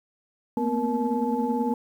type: tone cluster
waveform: sine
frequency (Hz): 223.5 / 234.1 / 252.3 / 471.1 / 863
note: A3 / A#3 / B3 / A#4 / A5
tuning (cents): +27 / +8 / +37 / +18 / -34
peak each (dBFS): -33 / -28 / -27 / -29 / -29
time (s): 0.57-1.74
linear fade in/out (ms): 2
effects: tanh soft clip ceiling -12 dBFS + 9-bit